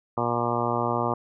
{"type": "harmonic tone", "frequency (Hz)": 119.1, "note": "A#2", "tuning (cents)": 38, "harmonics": [1, 2, 3, 4, 5, 6, 7, 8, 9, 10], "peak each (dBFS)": [-32, -32, -32, -32, -32, -32, -32, -32, -32, -32], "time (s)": [0.17, 1.14], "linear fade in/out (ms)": 5, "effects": []}